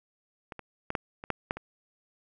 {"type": "clicks", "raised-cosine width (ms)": 0.5, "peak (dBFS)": [-24, -25, -17, -13, -25, -12, -13, -23], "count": 8, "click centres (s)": [0.522, 0.593, 0.904, 0.952, 1.239, 1.303, 1.509, 1.57], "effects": []}